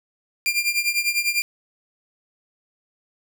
sawtooth tone with tremolo, 2392 Hz, D7, 31 cents sharp, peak -13 dBFS, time 0.46-1.42 s, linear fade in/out 0 ms, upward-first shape triangle, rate 10 Hz, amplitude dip 85%, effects none

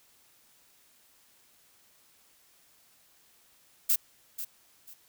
violet noise with echo, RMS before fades -24 dBFS, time 3.89-3.96 s, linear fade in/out 10 ms, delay 490 ms, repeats 2, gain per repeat -12 dB, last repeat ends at 4.94 s, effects white hiss -63 dBFS RMS until 5.08 s

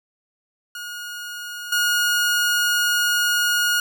sawtooth tone with level steps, 1438 Hz, F#6, 50 cents flat, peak -27 / -14 dBFS, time 0.75-3.8 s, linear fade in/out 2 ms, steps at 1.72 s, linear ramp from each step 5 ms, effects none

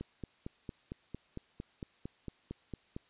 click train, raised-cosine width 3 ms, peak -27 dBFS, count 14, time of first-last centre 0.01-2.965 s, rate 4.4 Hz, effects white hiss -67 dBFS RMS until 3.09 s + resampled to 8000 Hz

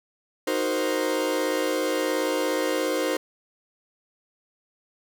40% pulse chord, C half-diminished seventh, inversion first, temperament equal, 311.1 / 370 / 466.2 / 523.3 Hz, Eb4 / Gb4 / Bb4 / C5, 0 / 0 / 0 / 0 cents, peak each -28 / -30 / -29 / -26 dBFS, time 0.47-3.17 s, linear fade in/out 5 ms, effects none

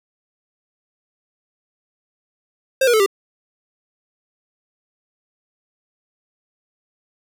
square tone with pitch steps, 530 / 480.4 / 435.5 / 394.8 Hz, C5 / B4 / A4 / G4, +22 / -48 / -18 / +12 cents, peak -13 dBFS, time 2.81-3.062 s, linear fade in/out 5 ms, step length 63 ms, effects none

